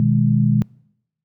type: chord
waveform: sine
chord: G# minor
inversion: first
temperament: equal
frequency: 123.47 / 155.56 / 207.7 Hz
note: B2 / D#3 / G#3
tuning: 0 / 0 / 0 cents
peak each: -16 / -18 / -17 dBFS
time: 0-0.62 s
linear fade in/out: 0 ms
effects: noise-tail reverb RT60 0.8 s tail -26 dB re dry + high-pass 80 Hz 12 dB/octave